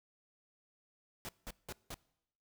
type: noise bursts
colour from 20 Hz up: pink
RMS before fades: -44 dBFS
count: 4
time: 1.25-1.942 s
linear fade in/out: 0 ms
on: 38 ms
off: 180 ms
effects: noise-tail reverb RT60 0.8 s tail -23 dB re dry